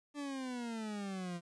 40% pulse exponential sweep, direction down, 294.5 to 170 Hz, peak -38 dBFS, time 0.14-1.41 s, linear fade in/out 50 ms, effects resampled to 22050 Hz + 12-bit

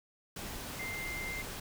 sine tone in noise, 2093 Hz, C7, in tune, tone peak -38 dBFS, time 0.79-1.42 s, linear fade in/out 5 ms, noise pink, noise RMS -42 dBFS, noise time 0.36-1.6 s, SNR +1 dB, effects none

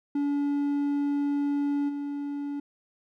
triangle tone with level steps, 286 Hz, D4, 46 cents flat, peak -22 / -28 dBFS, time 0.15-2.6 s, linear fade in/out 5 ms, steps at 1.88 s, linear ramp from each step 20 ms, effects none

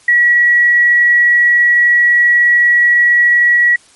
sine tone, 1926 Hz, B6, 44 cents flat, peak -6 dBFS, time 0.08-3.76 s, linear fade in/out 5 ms, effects white hiss -46 dBFS RMS until 3.95 s + MP3 48 kbps

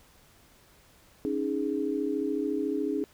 sine chord, C# suspended second, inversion none, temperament equal, 277.2 / 311.1 / 415.3 Hz, C#4 / D#4 / G#4, 0 / 0 / 0 cents, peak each -31 dBFS, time 1.25-3.04 s, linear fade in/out 0 ms, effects pink hiss -59 dBFS RMS until 3.13 s

